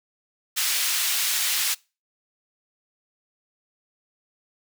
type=high-pass noise; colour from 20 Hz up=pink; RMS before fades=-24 dBFS; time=0.56-1.75 s; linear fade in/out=20 ms; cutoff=2500 Hz; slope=12 dB/octave; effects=noise-tail reverb RT60 0.3 s tail -24 dB re dry